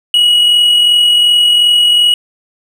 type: tone with amplitude modulation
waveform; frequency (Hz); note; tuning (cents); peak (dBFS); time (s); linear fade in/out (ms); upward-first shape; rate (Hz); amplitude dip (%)
triangle; 2911; F#7; -29; -3; 0.14-2.14; 2; sine; 42.7; 30
effects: none